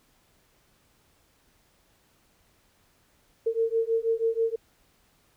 sine beating tone pair, 451.2 / 457.4 Hz, A4 / A#4, +44 / -33 cents, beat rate 6.2 Hz, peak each -26 dBFS, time 3.46-4.56 s, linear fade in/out 10 ms, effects pink hiss -65 dBFS RMS until 5.36 s

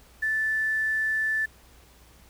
sine tone with quantisation, 1755 Hz, A6, 5 cents flat, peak -23 dBFS, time 0.22-1.46 s, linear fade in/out 10 ms, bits 8, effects added 60 Hz sine -55 dBFS peak until 2.29 s + pink hiss -56 dBFS RMS until 2.29 s

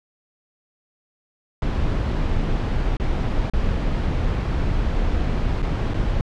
brown noise with dropouts, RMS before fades -21 dBFS, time 1.62-6.21 s, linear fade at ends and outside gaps 2 ms, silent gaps 2.969-2.998 / 3.499-3.535 / 5.621-5.626 / 5.937-5.942 s, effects low-pass 4000 Hz 12 dB/octave

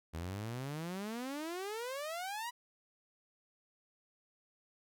sawtooth exponential sweep, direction up, 78.2 to 990 Hz, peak -35 dBFS, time 0.13-2.51 s, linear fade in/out 20 ms, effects none

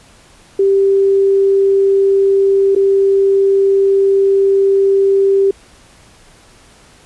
sine tone with dropouts, 392 Hz, G4, in tune, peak -8 dBFS, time 0.59-5.51 s, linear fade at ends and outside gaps 5 ms, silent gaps 2.751-2.761 s, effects pink hiss -45 dBFS RMS until 7.05 s + resampled to 24000 Hz

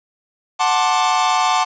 45% pulse chord, D dominant seventh, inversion first, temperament equal with one note detuned, 740 / 880 / 1059.9 / 1174.7 Hz, F#5 / A5 / C6 / D6, 0 / 0 / +22 / 0 cents, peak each -19 / -19 / -21 / -21 dBFS, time 0.59-1.65 s, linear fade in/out 20 ms, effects resampled to 16000 Hz + 8-bit

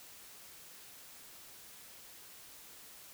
silence, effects white hiss -54 dBFS RMS until 3.13 s

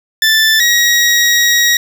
20% pulse tone pair in turn, 1762 / 1899.3 Hz, A6 / A#6, +2 / +32 cents, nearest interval minor second, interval 130 cents, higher second, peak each -3 dBFS, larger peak neither, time 0.22-0.6 / 0.6-1.77 s, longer second, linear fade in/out 2 ms, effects none

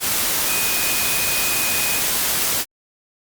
sine tone in noise, 2489 Hz, D#7, in tune, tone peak -26 dBFS, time 0.45-2.02 s, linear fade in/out 50 ms, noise white, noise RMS -20 dBFS, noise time 0-2.65 s, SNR -9 dB, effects Opus 48 kbps

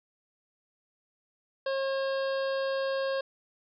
harmonic tone, 540 Hz, C#5, 45 cents flat, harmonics 1 / 2 / 3 / 5 / 6 / 7 / 8 / 9, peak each -28 / -39 / -38 / -47 / -48 / -49 / -47 / -49 dBFS, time 1.66-3.21 s, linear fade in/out 5 ms, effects none

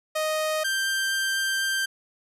sawtooth tone pair in turn, 622.3 / 1574 Hz, D#5 / G6, 0 / +7 cents, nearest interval octave + major third, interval 1607 cents, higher second, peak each -20 dBFS, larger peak neither, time 0.15-0.64 / 0.64-1.86 s, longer second, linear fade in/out 10 ms, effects resampled to 32000 Hz

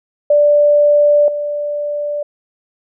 sine tone with level steps, 587 Hz, D5, 1 cent flat, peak -7 / -17 dBFS, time 0.3-2.23 s, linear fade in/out 5 ms, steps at 1.28 s, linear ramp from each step 2 ms, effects none

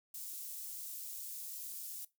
white high-pass noise, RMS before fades -45 dBFS, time 0.14-2.05 s, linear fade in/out 5 ms, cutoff 7400 Hz, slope 12 dB/octave, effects noise-tail reverb RT60 0.2 s tail -19 dB re dry

